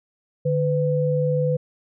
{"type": "tone pair together", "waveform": "sine", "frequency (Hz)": [149.25, 502], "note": ["D3", "B4"], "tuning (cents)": [28, 28], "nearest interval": "octave + major sixth", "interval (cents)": 2100, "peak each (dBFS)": -21, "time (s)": [0.45, 1.57], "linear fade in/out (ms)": 10, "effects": []}